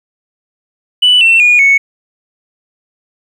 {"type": "tone with pitch steps", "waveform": "sine", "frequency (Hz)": [2973, 2695, 2443, 2214], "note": ["F#7", "E7", "D#7", "C#7"], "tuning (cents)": [8, 38, -32, -3], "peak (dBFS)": -3, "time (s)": [1.02, 1.78], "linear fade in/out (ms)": 10, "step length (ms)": 190, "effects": ["tanh soft clip ceiling -1 dBFS", "7-bit"]}